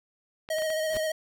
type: clicks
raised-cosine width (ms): 0.3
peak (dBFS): -25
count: 4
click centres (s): 0.489 / 0.585 / 0.621 / 0.703
type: tone with vibrato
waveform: square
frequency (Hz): 629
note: D#5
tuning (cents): +19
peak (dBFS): -27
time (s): 0.5-1.12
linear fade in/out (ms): 5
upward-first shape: square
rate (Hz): 15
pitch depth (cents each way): 22
type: noise with exponential growth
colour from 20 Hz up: pink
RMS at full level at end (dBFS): -35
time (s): 0.85-0.97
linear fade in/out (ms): 0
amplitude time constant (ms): 25
effects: none